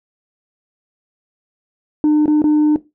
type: tone with dropouts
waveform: sine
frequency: 301.8 Hz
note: D4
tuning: 47 cents sharp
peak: -7 dBFS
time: 2.04-2.76 s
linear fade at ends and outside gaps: 1 ms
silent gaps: 2.258-2.279 / 2.419-2.441 s
effects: noise-tail reverb RT60 0.2 s tail -17 dB re dry + tanh soft clip ceiling -9 dBFS